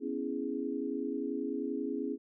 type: chord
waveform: sine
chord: C# minor seventh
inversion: third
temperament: equal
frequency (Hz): 246.9 / 277.2 / 329.6 / 415.3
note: B3 / C#4 / E4 / G#4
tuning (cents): 0 / 0 / 0 / 0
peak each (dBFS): -39 / -36 / -39 / -38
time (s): 0-2.18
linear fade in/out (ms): 50
effects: none